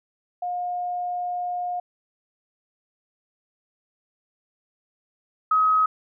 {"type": "tone pair in turn", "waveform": "sine", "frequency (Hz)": [714, 1269.8], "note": ["F5", "D#6"], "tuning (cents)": [38, 35], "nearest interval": "minor seventh", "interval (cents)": 997, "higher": "second", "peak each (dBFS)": [-25, -16], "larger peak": "second", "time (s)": [[0.42, 1.8], [5.51, 5.86]], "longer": "first", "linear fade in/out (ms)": 5, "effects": []}